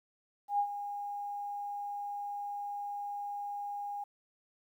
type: tone with ADSR envelope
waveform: sine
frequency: 815 Hz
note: G#5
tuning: 33 cents flat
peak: -25 dBFS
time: 0.48-4.04 s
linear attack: 110 ms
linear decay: 75 ms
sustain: -11 dB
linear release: 6 ms
effects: 11-bit